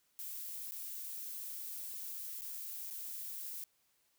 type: noise with dropouts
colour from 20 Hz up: violet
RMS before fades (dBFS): -44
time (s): 0.19-3.64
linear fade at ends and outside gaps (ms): 0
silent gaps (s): 0.71-0.72 / 2.409-2.419 / 2.902-2.908
effects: white hiss -75 dBFS RMS until 4.18 s